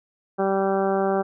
harmonic tone, 194.2 Hz, G3, 16 cents flat, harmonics 1 / 2 / 3 / 4 / 5 / 6 / 7 / 8, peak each -27 / -23 / -26 / -26 / -37 / -34 / -35 / -38 dBFS, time 0.38-1.23 s, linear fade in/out 20 ms, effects none

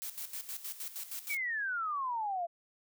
blue noise with tremolo, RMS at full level -40 dBFS, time 0.02-1.37 s, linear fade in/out 0 ms, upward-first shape square, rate 6.4 Hz, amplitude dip 70%
sine exponential sweep, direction down, 2339 to 668 Hz, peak -32 dBFS, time 1.29-2.47 s, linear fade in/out 20 ms
effects none

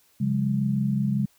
sine tone cluster, 136.7 / 177.7 / 203.6 Hz, C#3 / F3 / G#3, -24 / +30 / -34 cents, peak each -25 / -31 / -24 dBFS, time 0.2-1.26 s, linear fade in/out 10 ms, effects white hiss -62 dBFS RMS until 1.38 s

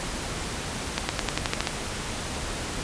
accelerating click train, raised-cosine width 0.2 ms, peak -6 dBFS, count 9, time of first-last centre 0.98-1.672 s, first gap 110 ms, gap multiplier 0.93, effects pink hiss -32 dBFS RMS until 2.83 s + resampled to 22050 Hz

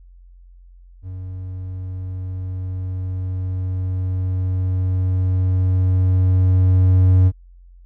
triangle tone with level ramp, 92.6 Hz, F#2, 2 cents sharp, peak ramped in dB -26 to -7 dBFS, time 1.02-7.32 s, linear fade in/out 50 ms, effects added 44 Hz sine -42 dBFS peak until 7.85 s

